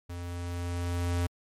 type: tone with level ramp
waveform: square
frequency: 87.31 Hz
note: F2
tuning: in tune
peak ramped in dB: -37 to -26 dBFS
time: 0.09-1.27 s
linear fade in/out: 10 ms
effects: MP3 64 kbps